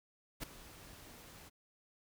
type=noise with ADSR envelope; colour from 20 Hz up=pink; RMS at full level=-39 dBFS; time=0.4-1.5 s; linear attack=33 ms; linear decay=5 ms; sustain=-16 dB; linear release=24 ms; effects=none